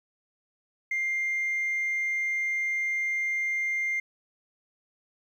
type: tone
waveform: sine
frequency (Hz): 2100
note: C7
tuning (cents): +6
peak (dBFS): -24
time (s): 0.91-4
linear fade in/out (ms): 5
effects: tanh soft clip ceiling -23 dBFS + 10-bit